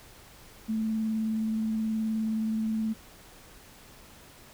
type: tone with vibrato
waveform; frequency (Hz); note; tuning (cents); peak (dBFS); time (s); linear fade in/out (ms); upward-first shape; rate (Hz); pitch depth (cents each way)
sine; 220; A3; 0; -26; 0.68-2.94; 20; triangle; 19; 20
effects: pink hiss -52 dBFS RMS until 4.53 s